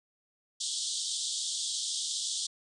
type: band-pass noise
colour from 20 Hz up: pink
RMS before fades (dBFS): -34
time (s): 0.6-2.47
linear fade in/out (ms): 10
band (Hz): 3200 to 9100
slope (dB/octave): 96
effects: none